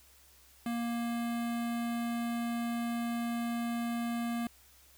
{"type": "tone with notch filter", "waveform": "square", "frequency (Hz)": 235, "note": "A#3", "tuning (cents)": 14, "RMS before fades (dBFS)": -34, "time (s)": [0.66, 4.47], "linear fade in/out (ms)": 2, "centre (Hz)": 5600, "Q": 1.5, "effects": ["added 66 Hz sine -65 dBFS peak until 4.97 s", "white hiss -61 dBFS RMS until 4.97 s"]}